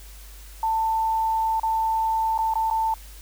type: tone with dropouts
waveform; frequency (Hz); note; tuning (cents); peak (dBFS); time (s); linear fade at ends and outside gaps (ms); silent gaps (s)
sine; 890; A5; +20; -20; 0.63-2.94; 2; 1.598-1.632 / 2.378-2.388 / 2.538-2.555 / 2.701-2.71
effects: added 50 Hz sine -41 dBFS peak until 3.21 s + white hiss -48 dBFS RMS until 3.21 s